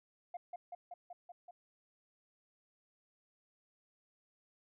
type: tone with echo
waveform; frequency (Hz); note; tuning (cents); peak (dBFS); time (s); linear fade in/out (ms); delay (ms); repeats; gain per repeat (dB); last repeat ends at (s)
sine; 707; F5; +21; -38; 0.34-0.37; 5; 190; 6; -2; 1.51
effects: tanh soft clip ceiling -38 dBFS